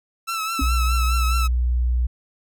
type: tone with vibrato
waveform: sawtooth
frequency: 1318.5 Hz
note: E6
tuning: in tune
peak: -20 dBFS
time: 0.27-1.48 s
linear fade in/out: 20 ms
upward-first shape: triangle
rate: 4.8 Hz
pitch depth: 55 cents each way
type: tone with exponential decay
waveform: sine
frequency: 270.2 Hz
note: C#4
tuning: 44 cents flat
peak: -18 dBFS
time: 0.59-0.68 s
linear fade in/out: 5 ms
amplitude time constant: 18 ms
type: tone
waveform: sine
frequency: 61 Hz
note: B1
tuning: 21 cents flat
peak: -17 dBFS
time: 0.61-2.07 s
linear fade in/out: 10 ms
effects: none